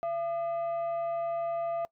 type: tone pair together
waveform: sine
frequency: 677 / 1212.6 Hz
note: E5 / D#6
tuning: +46 / -45 cents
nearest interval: minor seventh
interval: 1009 cents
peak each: -28 / -40 dBFS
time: 0.03-1.85 s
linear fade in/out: 0 ms
effects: noise-tail reverb RT60 0.1 s tail -22 dB re dry + tanh soft clip ceiling -26 dBFS